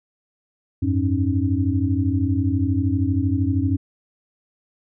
sine tone cluster, 90 / 102.7 / 272.1 / 305.2 Hz, F#2 / G#2 / C#4 / D#4, -47 / -19 / -32 / -33 cents, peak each -22 / -23 / -22 / -28 dBFS, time 0.82-3.77 s, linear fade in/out 10 ms, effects none

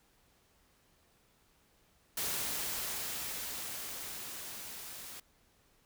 white noise with level ramp, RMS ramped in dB -35 to -47 dBFS, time 2.17-5.2 s, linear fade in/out 5 ms, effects pink hiss -69 dBFS RMS until 5.85 s

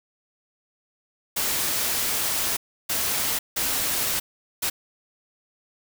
white noise bursts at uneven times, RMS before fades -25 dBFS, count 4, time 1.36-2.57 / 2.89-3.39 / 3.56-4.2 / 4.62-4.7 s, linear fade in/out 10 ms, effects none

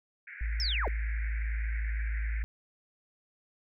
white band-pass noise, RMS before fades -45 dBFS, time 0.27-2.43 s, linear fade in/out 5 ms, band 1500 to 2300 Hz, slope 96 dB/octave
sine tone, 55 Hz, A1, in tune, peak -29 dBFS, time 0.41-2.44 s, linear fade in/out 0 ms
sine linear sweep, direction down, 5510 to 329.6 Hz, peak -30 dBFS, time 0.6-0.88 s, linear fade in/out 0 ms
effects none

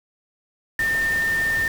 sine tone in noise, 1807 Hz, A6, 46 cents sharp, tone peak -19 dBFS, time 0.79-1.68 s, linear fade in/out 2 ms, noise pink, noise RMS -33 dBFS, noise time 0.79-1.68 s, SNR +11 dB, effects none

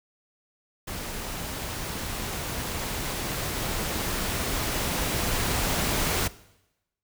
pink noise with level ramp, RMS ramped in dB -35 to -25 dBFS, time 0.87-6.28 s, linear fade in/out 10 ms, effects noise-tail reverb RT60 0.9 s tail -19 dB re dry

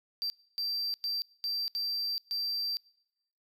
triangle tone bursts at uneven times, 4696 Hz, D8, 1 cent flat, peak -29 dBFS, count 6, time 0.22-0.3 / 0.58-0.94 / 1.04-1.22 / 1.44-1.68 / 1.75-2.18 / 2.31-2.77 s, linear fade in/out 0 ms, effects noise-tail reverb RT60 0.9 s tail -25 dB re dry

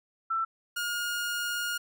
sine / sawtooth tone pair in turn, 1335 / 1426.5 Hz, E6 / F6, +22 / +36 cents, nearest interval minor second, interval 114 cents, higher second, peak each -26 dBFS, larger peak neither, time 0.3-0.45 / 0.76-1.78 s, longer second, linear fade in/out 10 ms, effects none

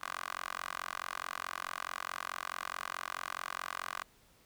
10% pulse tone with high-pass filter, 44.66 Hz, F1, 39 cents sharp, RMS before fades -41 dBFS, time 0.01-4.03 s, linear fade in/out 10 ms, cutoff 1200 Hz, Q 2.9, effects pink hiss -65 dBFS RMS until 4.45 s

